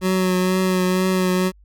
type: tone with vibrato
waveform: 25% pulse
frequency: 185 Hz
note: F#3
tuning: in tune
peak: -13 dBFS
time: 0.01-1.52 s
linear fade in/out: 50 ms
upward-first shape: triangle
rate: 2.1 Hz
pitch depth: 24 cents each way
effects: added 50 Hz sine -47 dBFS peak until 1.64 s